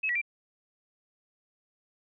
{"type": "tone with pitch steps", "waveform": "sine", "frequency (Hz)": [2575, 1934, 2360], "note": ["E7", "B6", "D7"], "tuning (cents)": [-41, -37, 8], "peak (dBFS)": -26, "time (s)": [0.03, 0.216], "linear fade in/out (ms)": 10, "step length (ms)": 62, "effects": []}